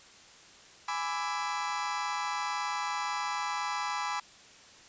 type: chord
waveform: 35% pulse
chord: E dominant seventh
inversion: first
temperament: equal with one note detuned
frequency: 830.6 / 996.4 / 1174.7 / 1318.5 Hz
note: G#5 / B5 / D6 / E6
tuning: 0 / +15 / 0 / 0 cents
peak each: -35 / -33 / -36 / -38 dBFS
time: 0.88-4.2 s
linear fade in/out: 5 ms
effects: white hiss -54 dBFS RMS until 4.88 s + resampled to 16000 Hz